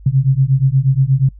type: beating tone pair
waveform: sine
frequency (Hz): 130 / 138.4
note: C3 / C#3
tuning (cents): -11 / -2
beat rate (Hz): 8.4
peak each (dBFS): -13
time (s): 0.06-1.29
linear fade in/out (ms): 5
effects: noise-tail reverb RT60 0.1 s tail -26 dB re dry + added 50 Hz sine -35 dBFS peak until 1.39 s